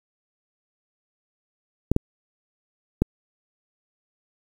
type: clicks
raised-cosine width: 3 ms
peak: -5 dBFS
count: 3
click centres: 1.916 / 1.964 / 3.02 s
effects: 7-bit